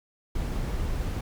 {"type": "noise", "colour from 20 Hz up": "brown", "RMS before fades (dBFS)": -29, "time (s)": [0.35, 1.21], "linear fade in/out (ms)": 5, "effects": []}